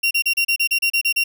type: tone bursts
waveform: 35% pulse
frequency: 2754 Hz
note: F7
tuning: 25 cents flat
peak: -14 dBFS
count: 11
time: 0.03-1.24 s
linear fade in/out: 10 ms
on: 80 ms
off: 33 ms
effects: none